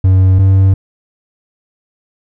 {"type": "tone pair in turn", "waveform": "triangle", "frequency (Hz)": [94, 96.03], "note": ["F#2", "G2"], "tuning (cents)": [28, -35], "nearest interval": "unison", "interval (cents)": 37, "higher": "second", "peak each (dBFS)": -3, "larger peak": "neither", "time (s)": [[0.04, 0.39], [0.39, 0.74]], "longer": "neither", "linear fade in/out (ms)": 5, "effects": []}